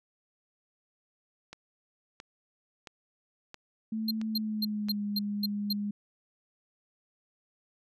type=click train; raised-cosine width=0.2 ms; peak=-26 dBFS; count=6; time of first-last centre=1.53-4.886 s; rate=1.49 Hz
type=tone with pitch glide; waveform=sine; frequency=220 to 205.3 Hz; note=A3 to G#3; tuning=0 to -20 cents; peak=-30 dBFS; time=3.92-5.91 s; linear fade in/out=5 ms; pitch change=-120 cents; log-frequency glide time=4.25-5.02 s
type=tone bursts; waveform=square; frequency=4186 Hz; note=C8; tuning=in tune; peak=-28 dBFS; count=7; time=4.08-5.73 s; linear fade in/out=5 ms; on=30 ms; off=240 ms
effects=none